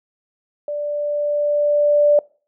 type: tone with level ramp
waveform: sine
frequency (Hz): 587.3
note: D5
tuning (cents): 0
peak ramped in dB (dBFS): -22 to -9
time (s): 0.68-2.19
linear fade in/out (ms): 2
effects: noise-tail reverb RT60 0.4 s tail -24 dB re dry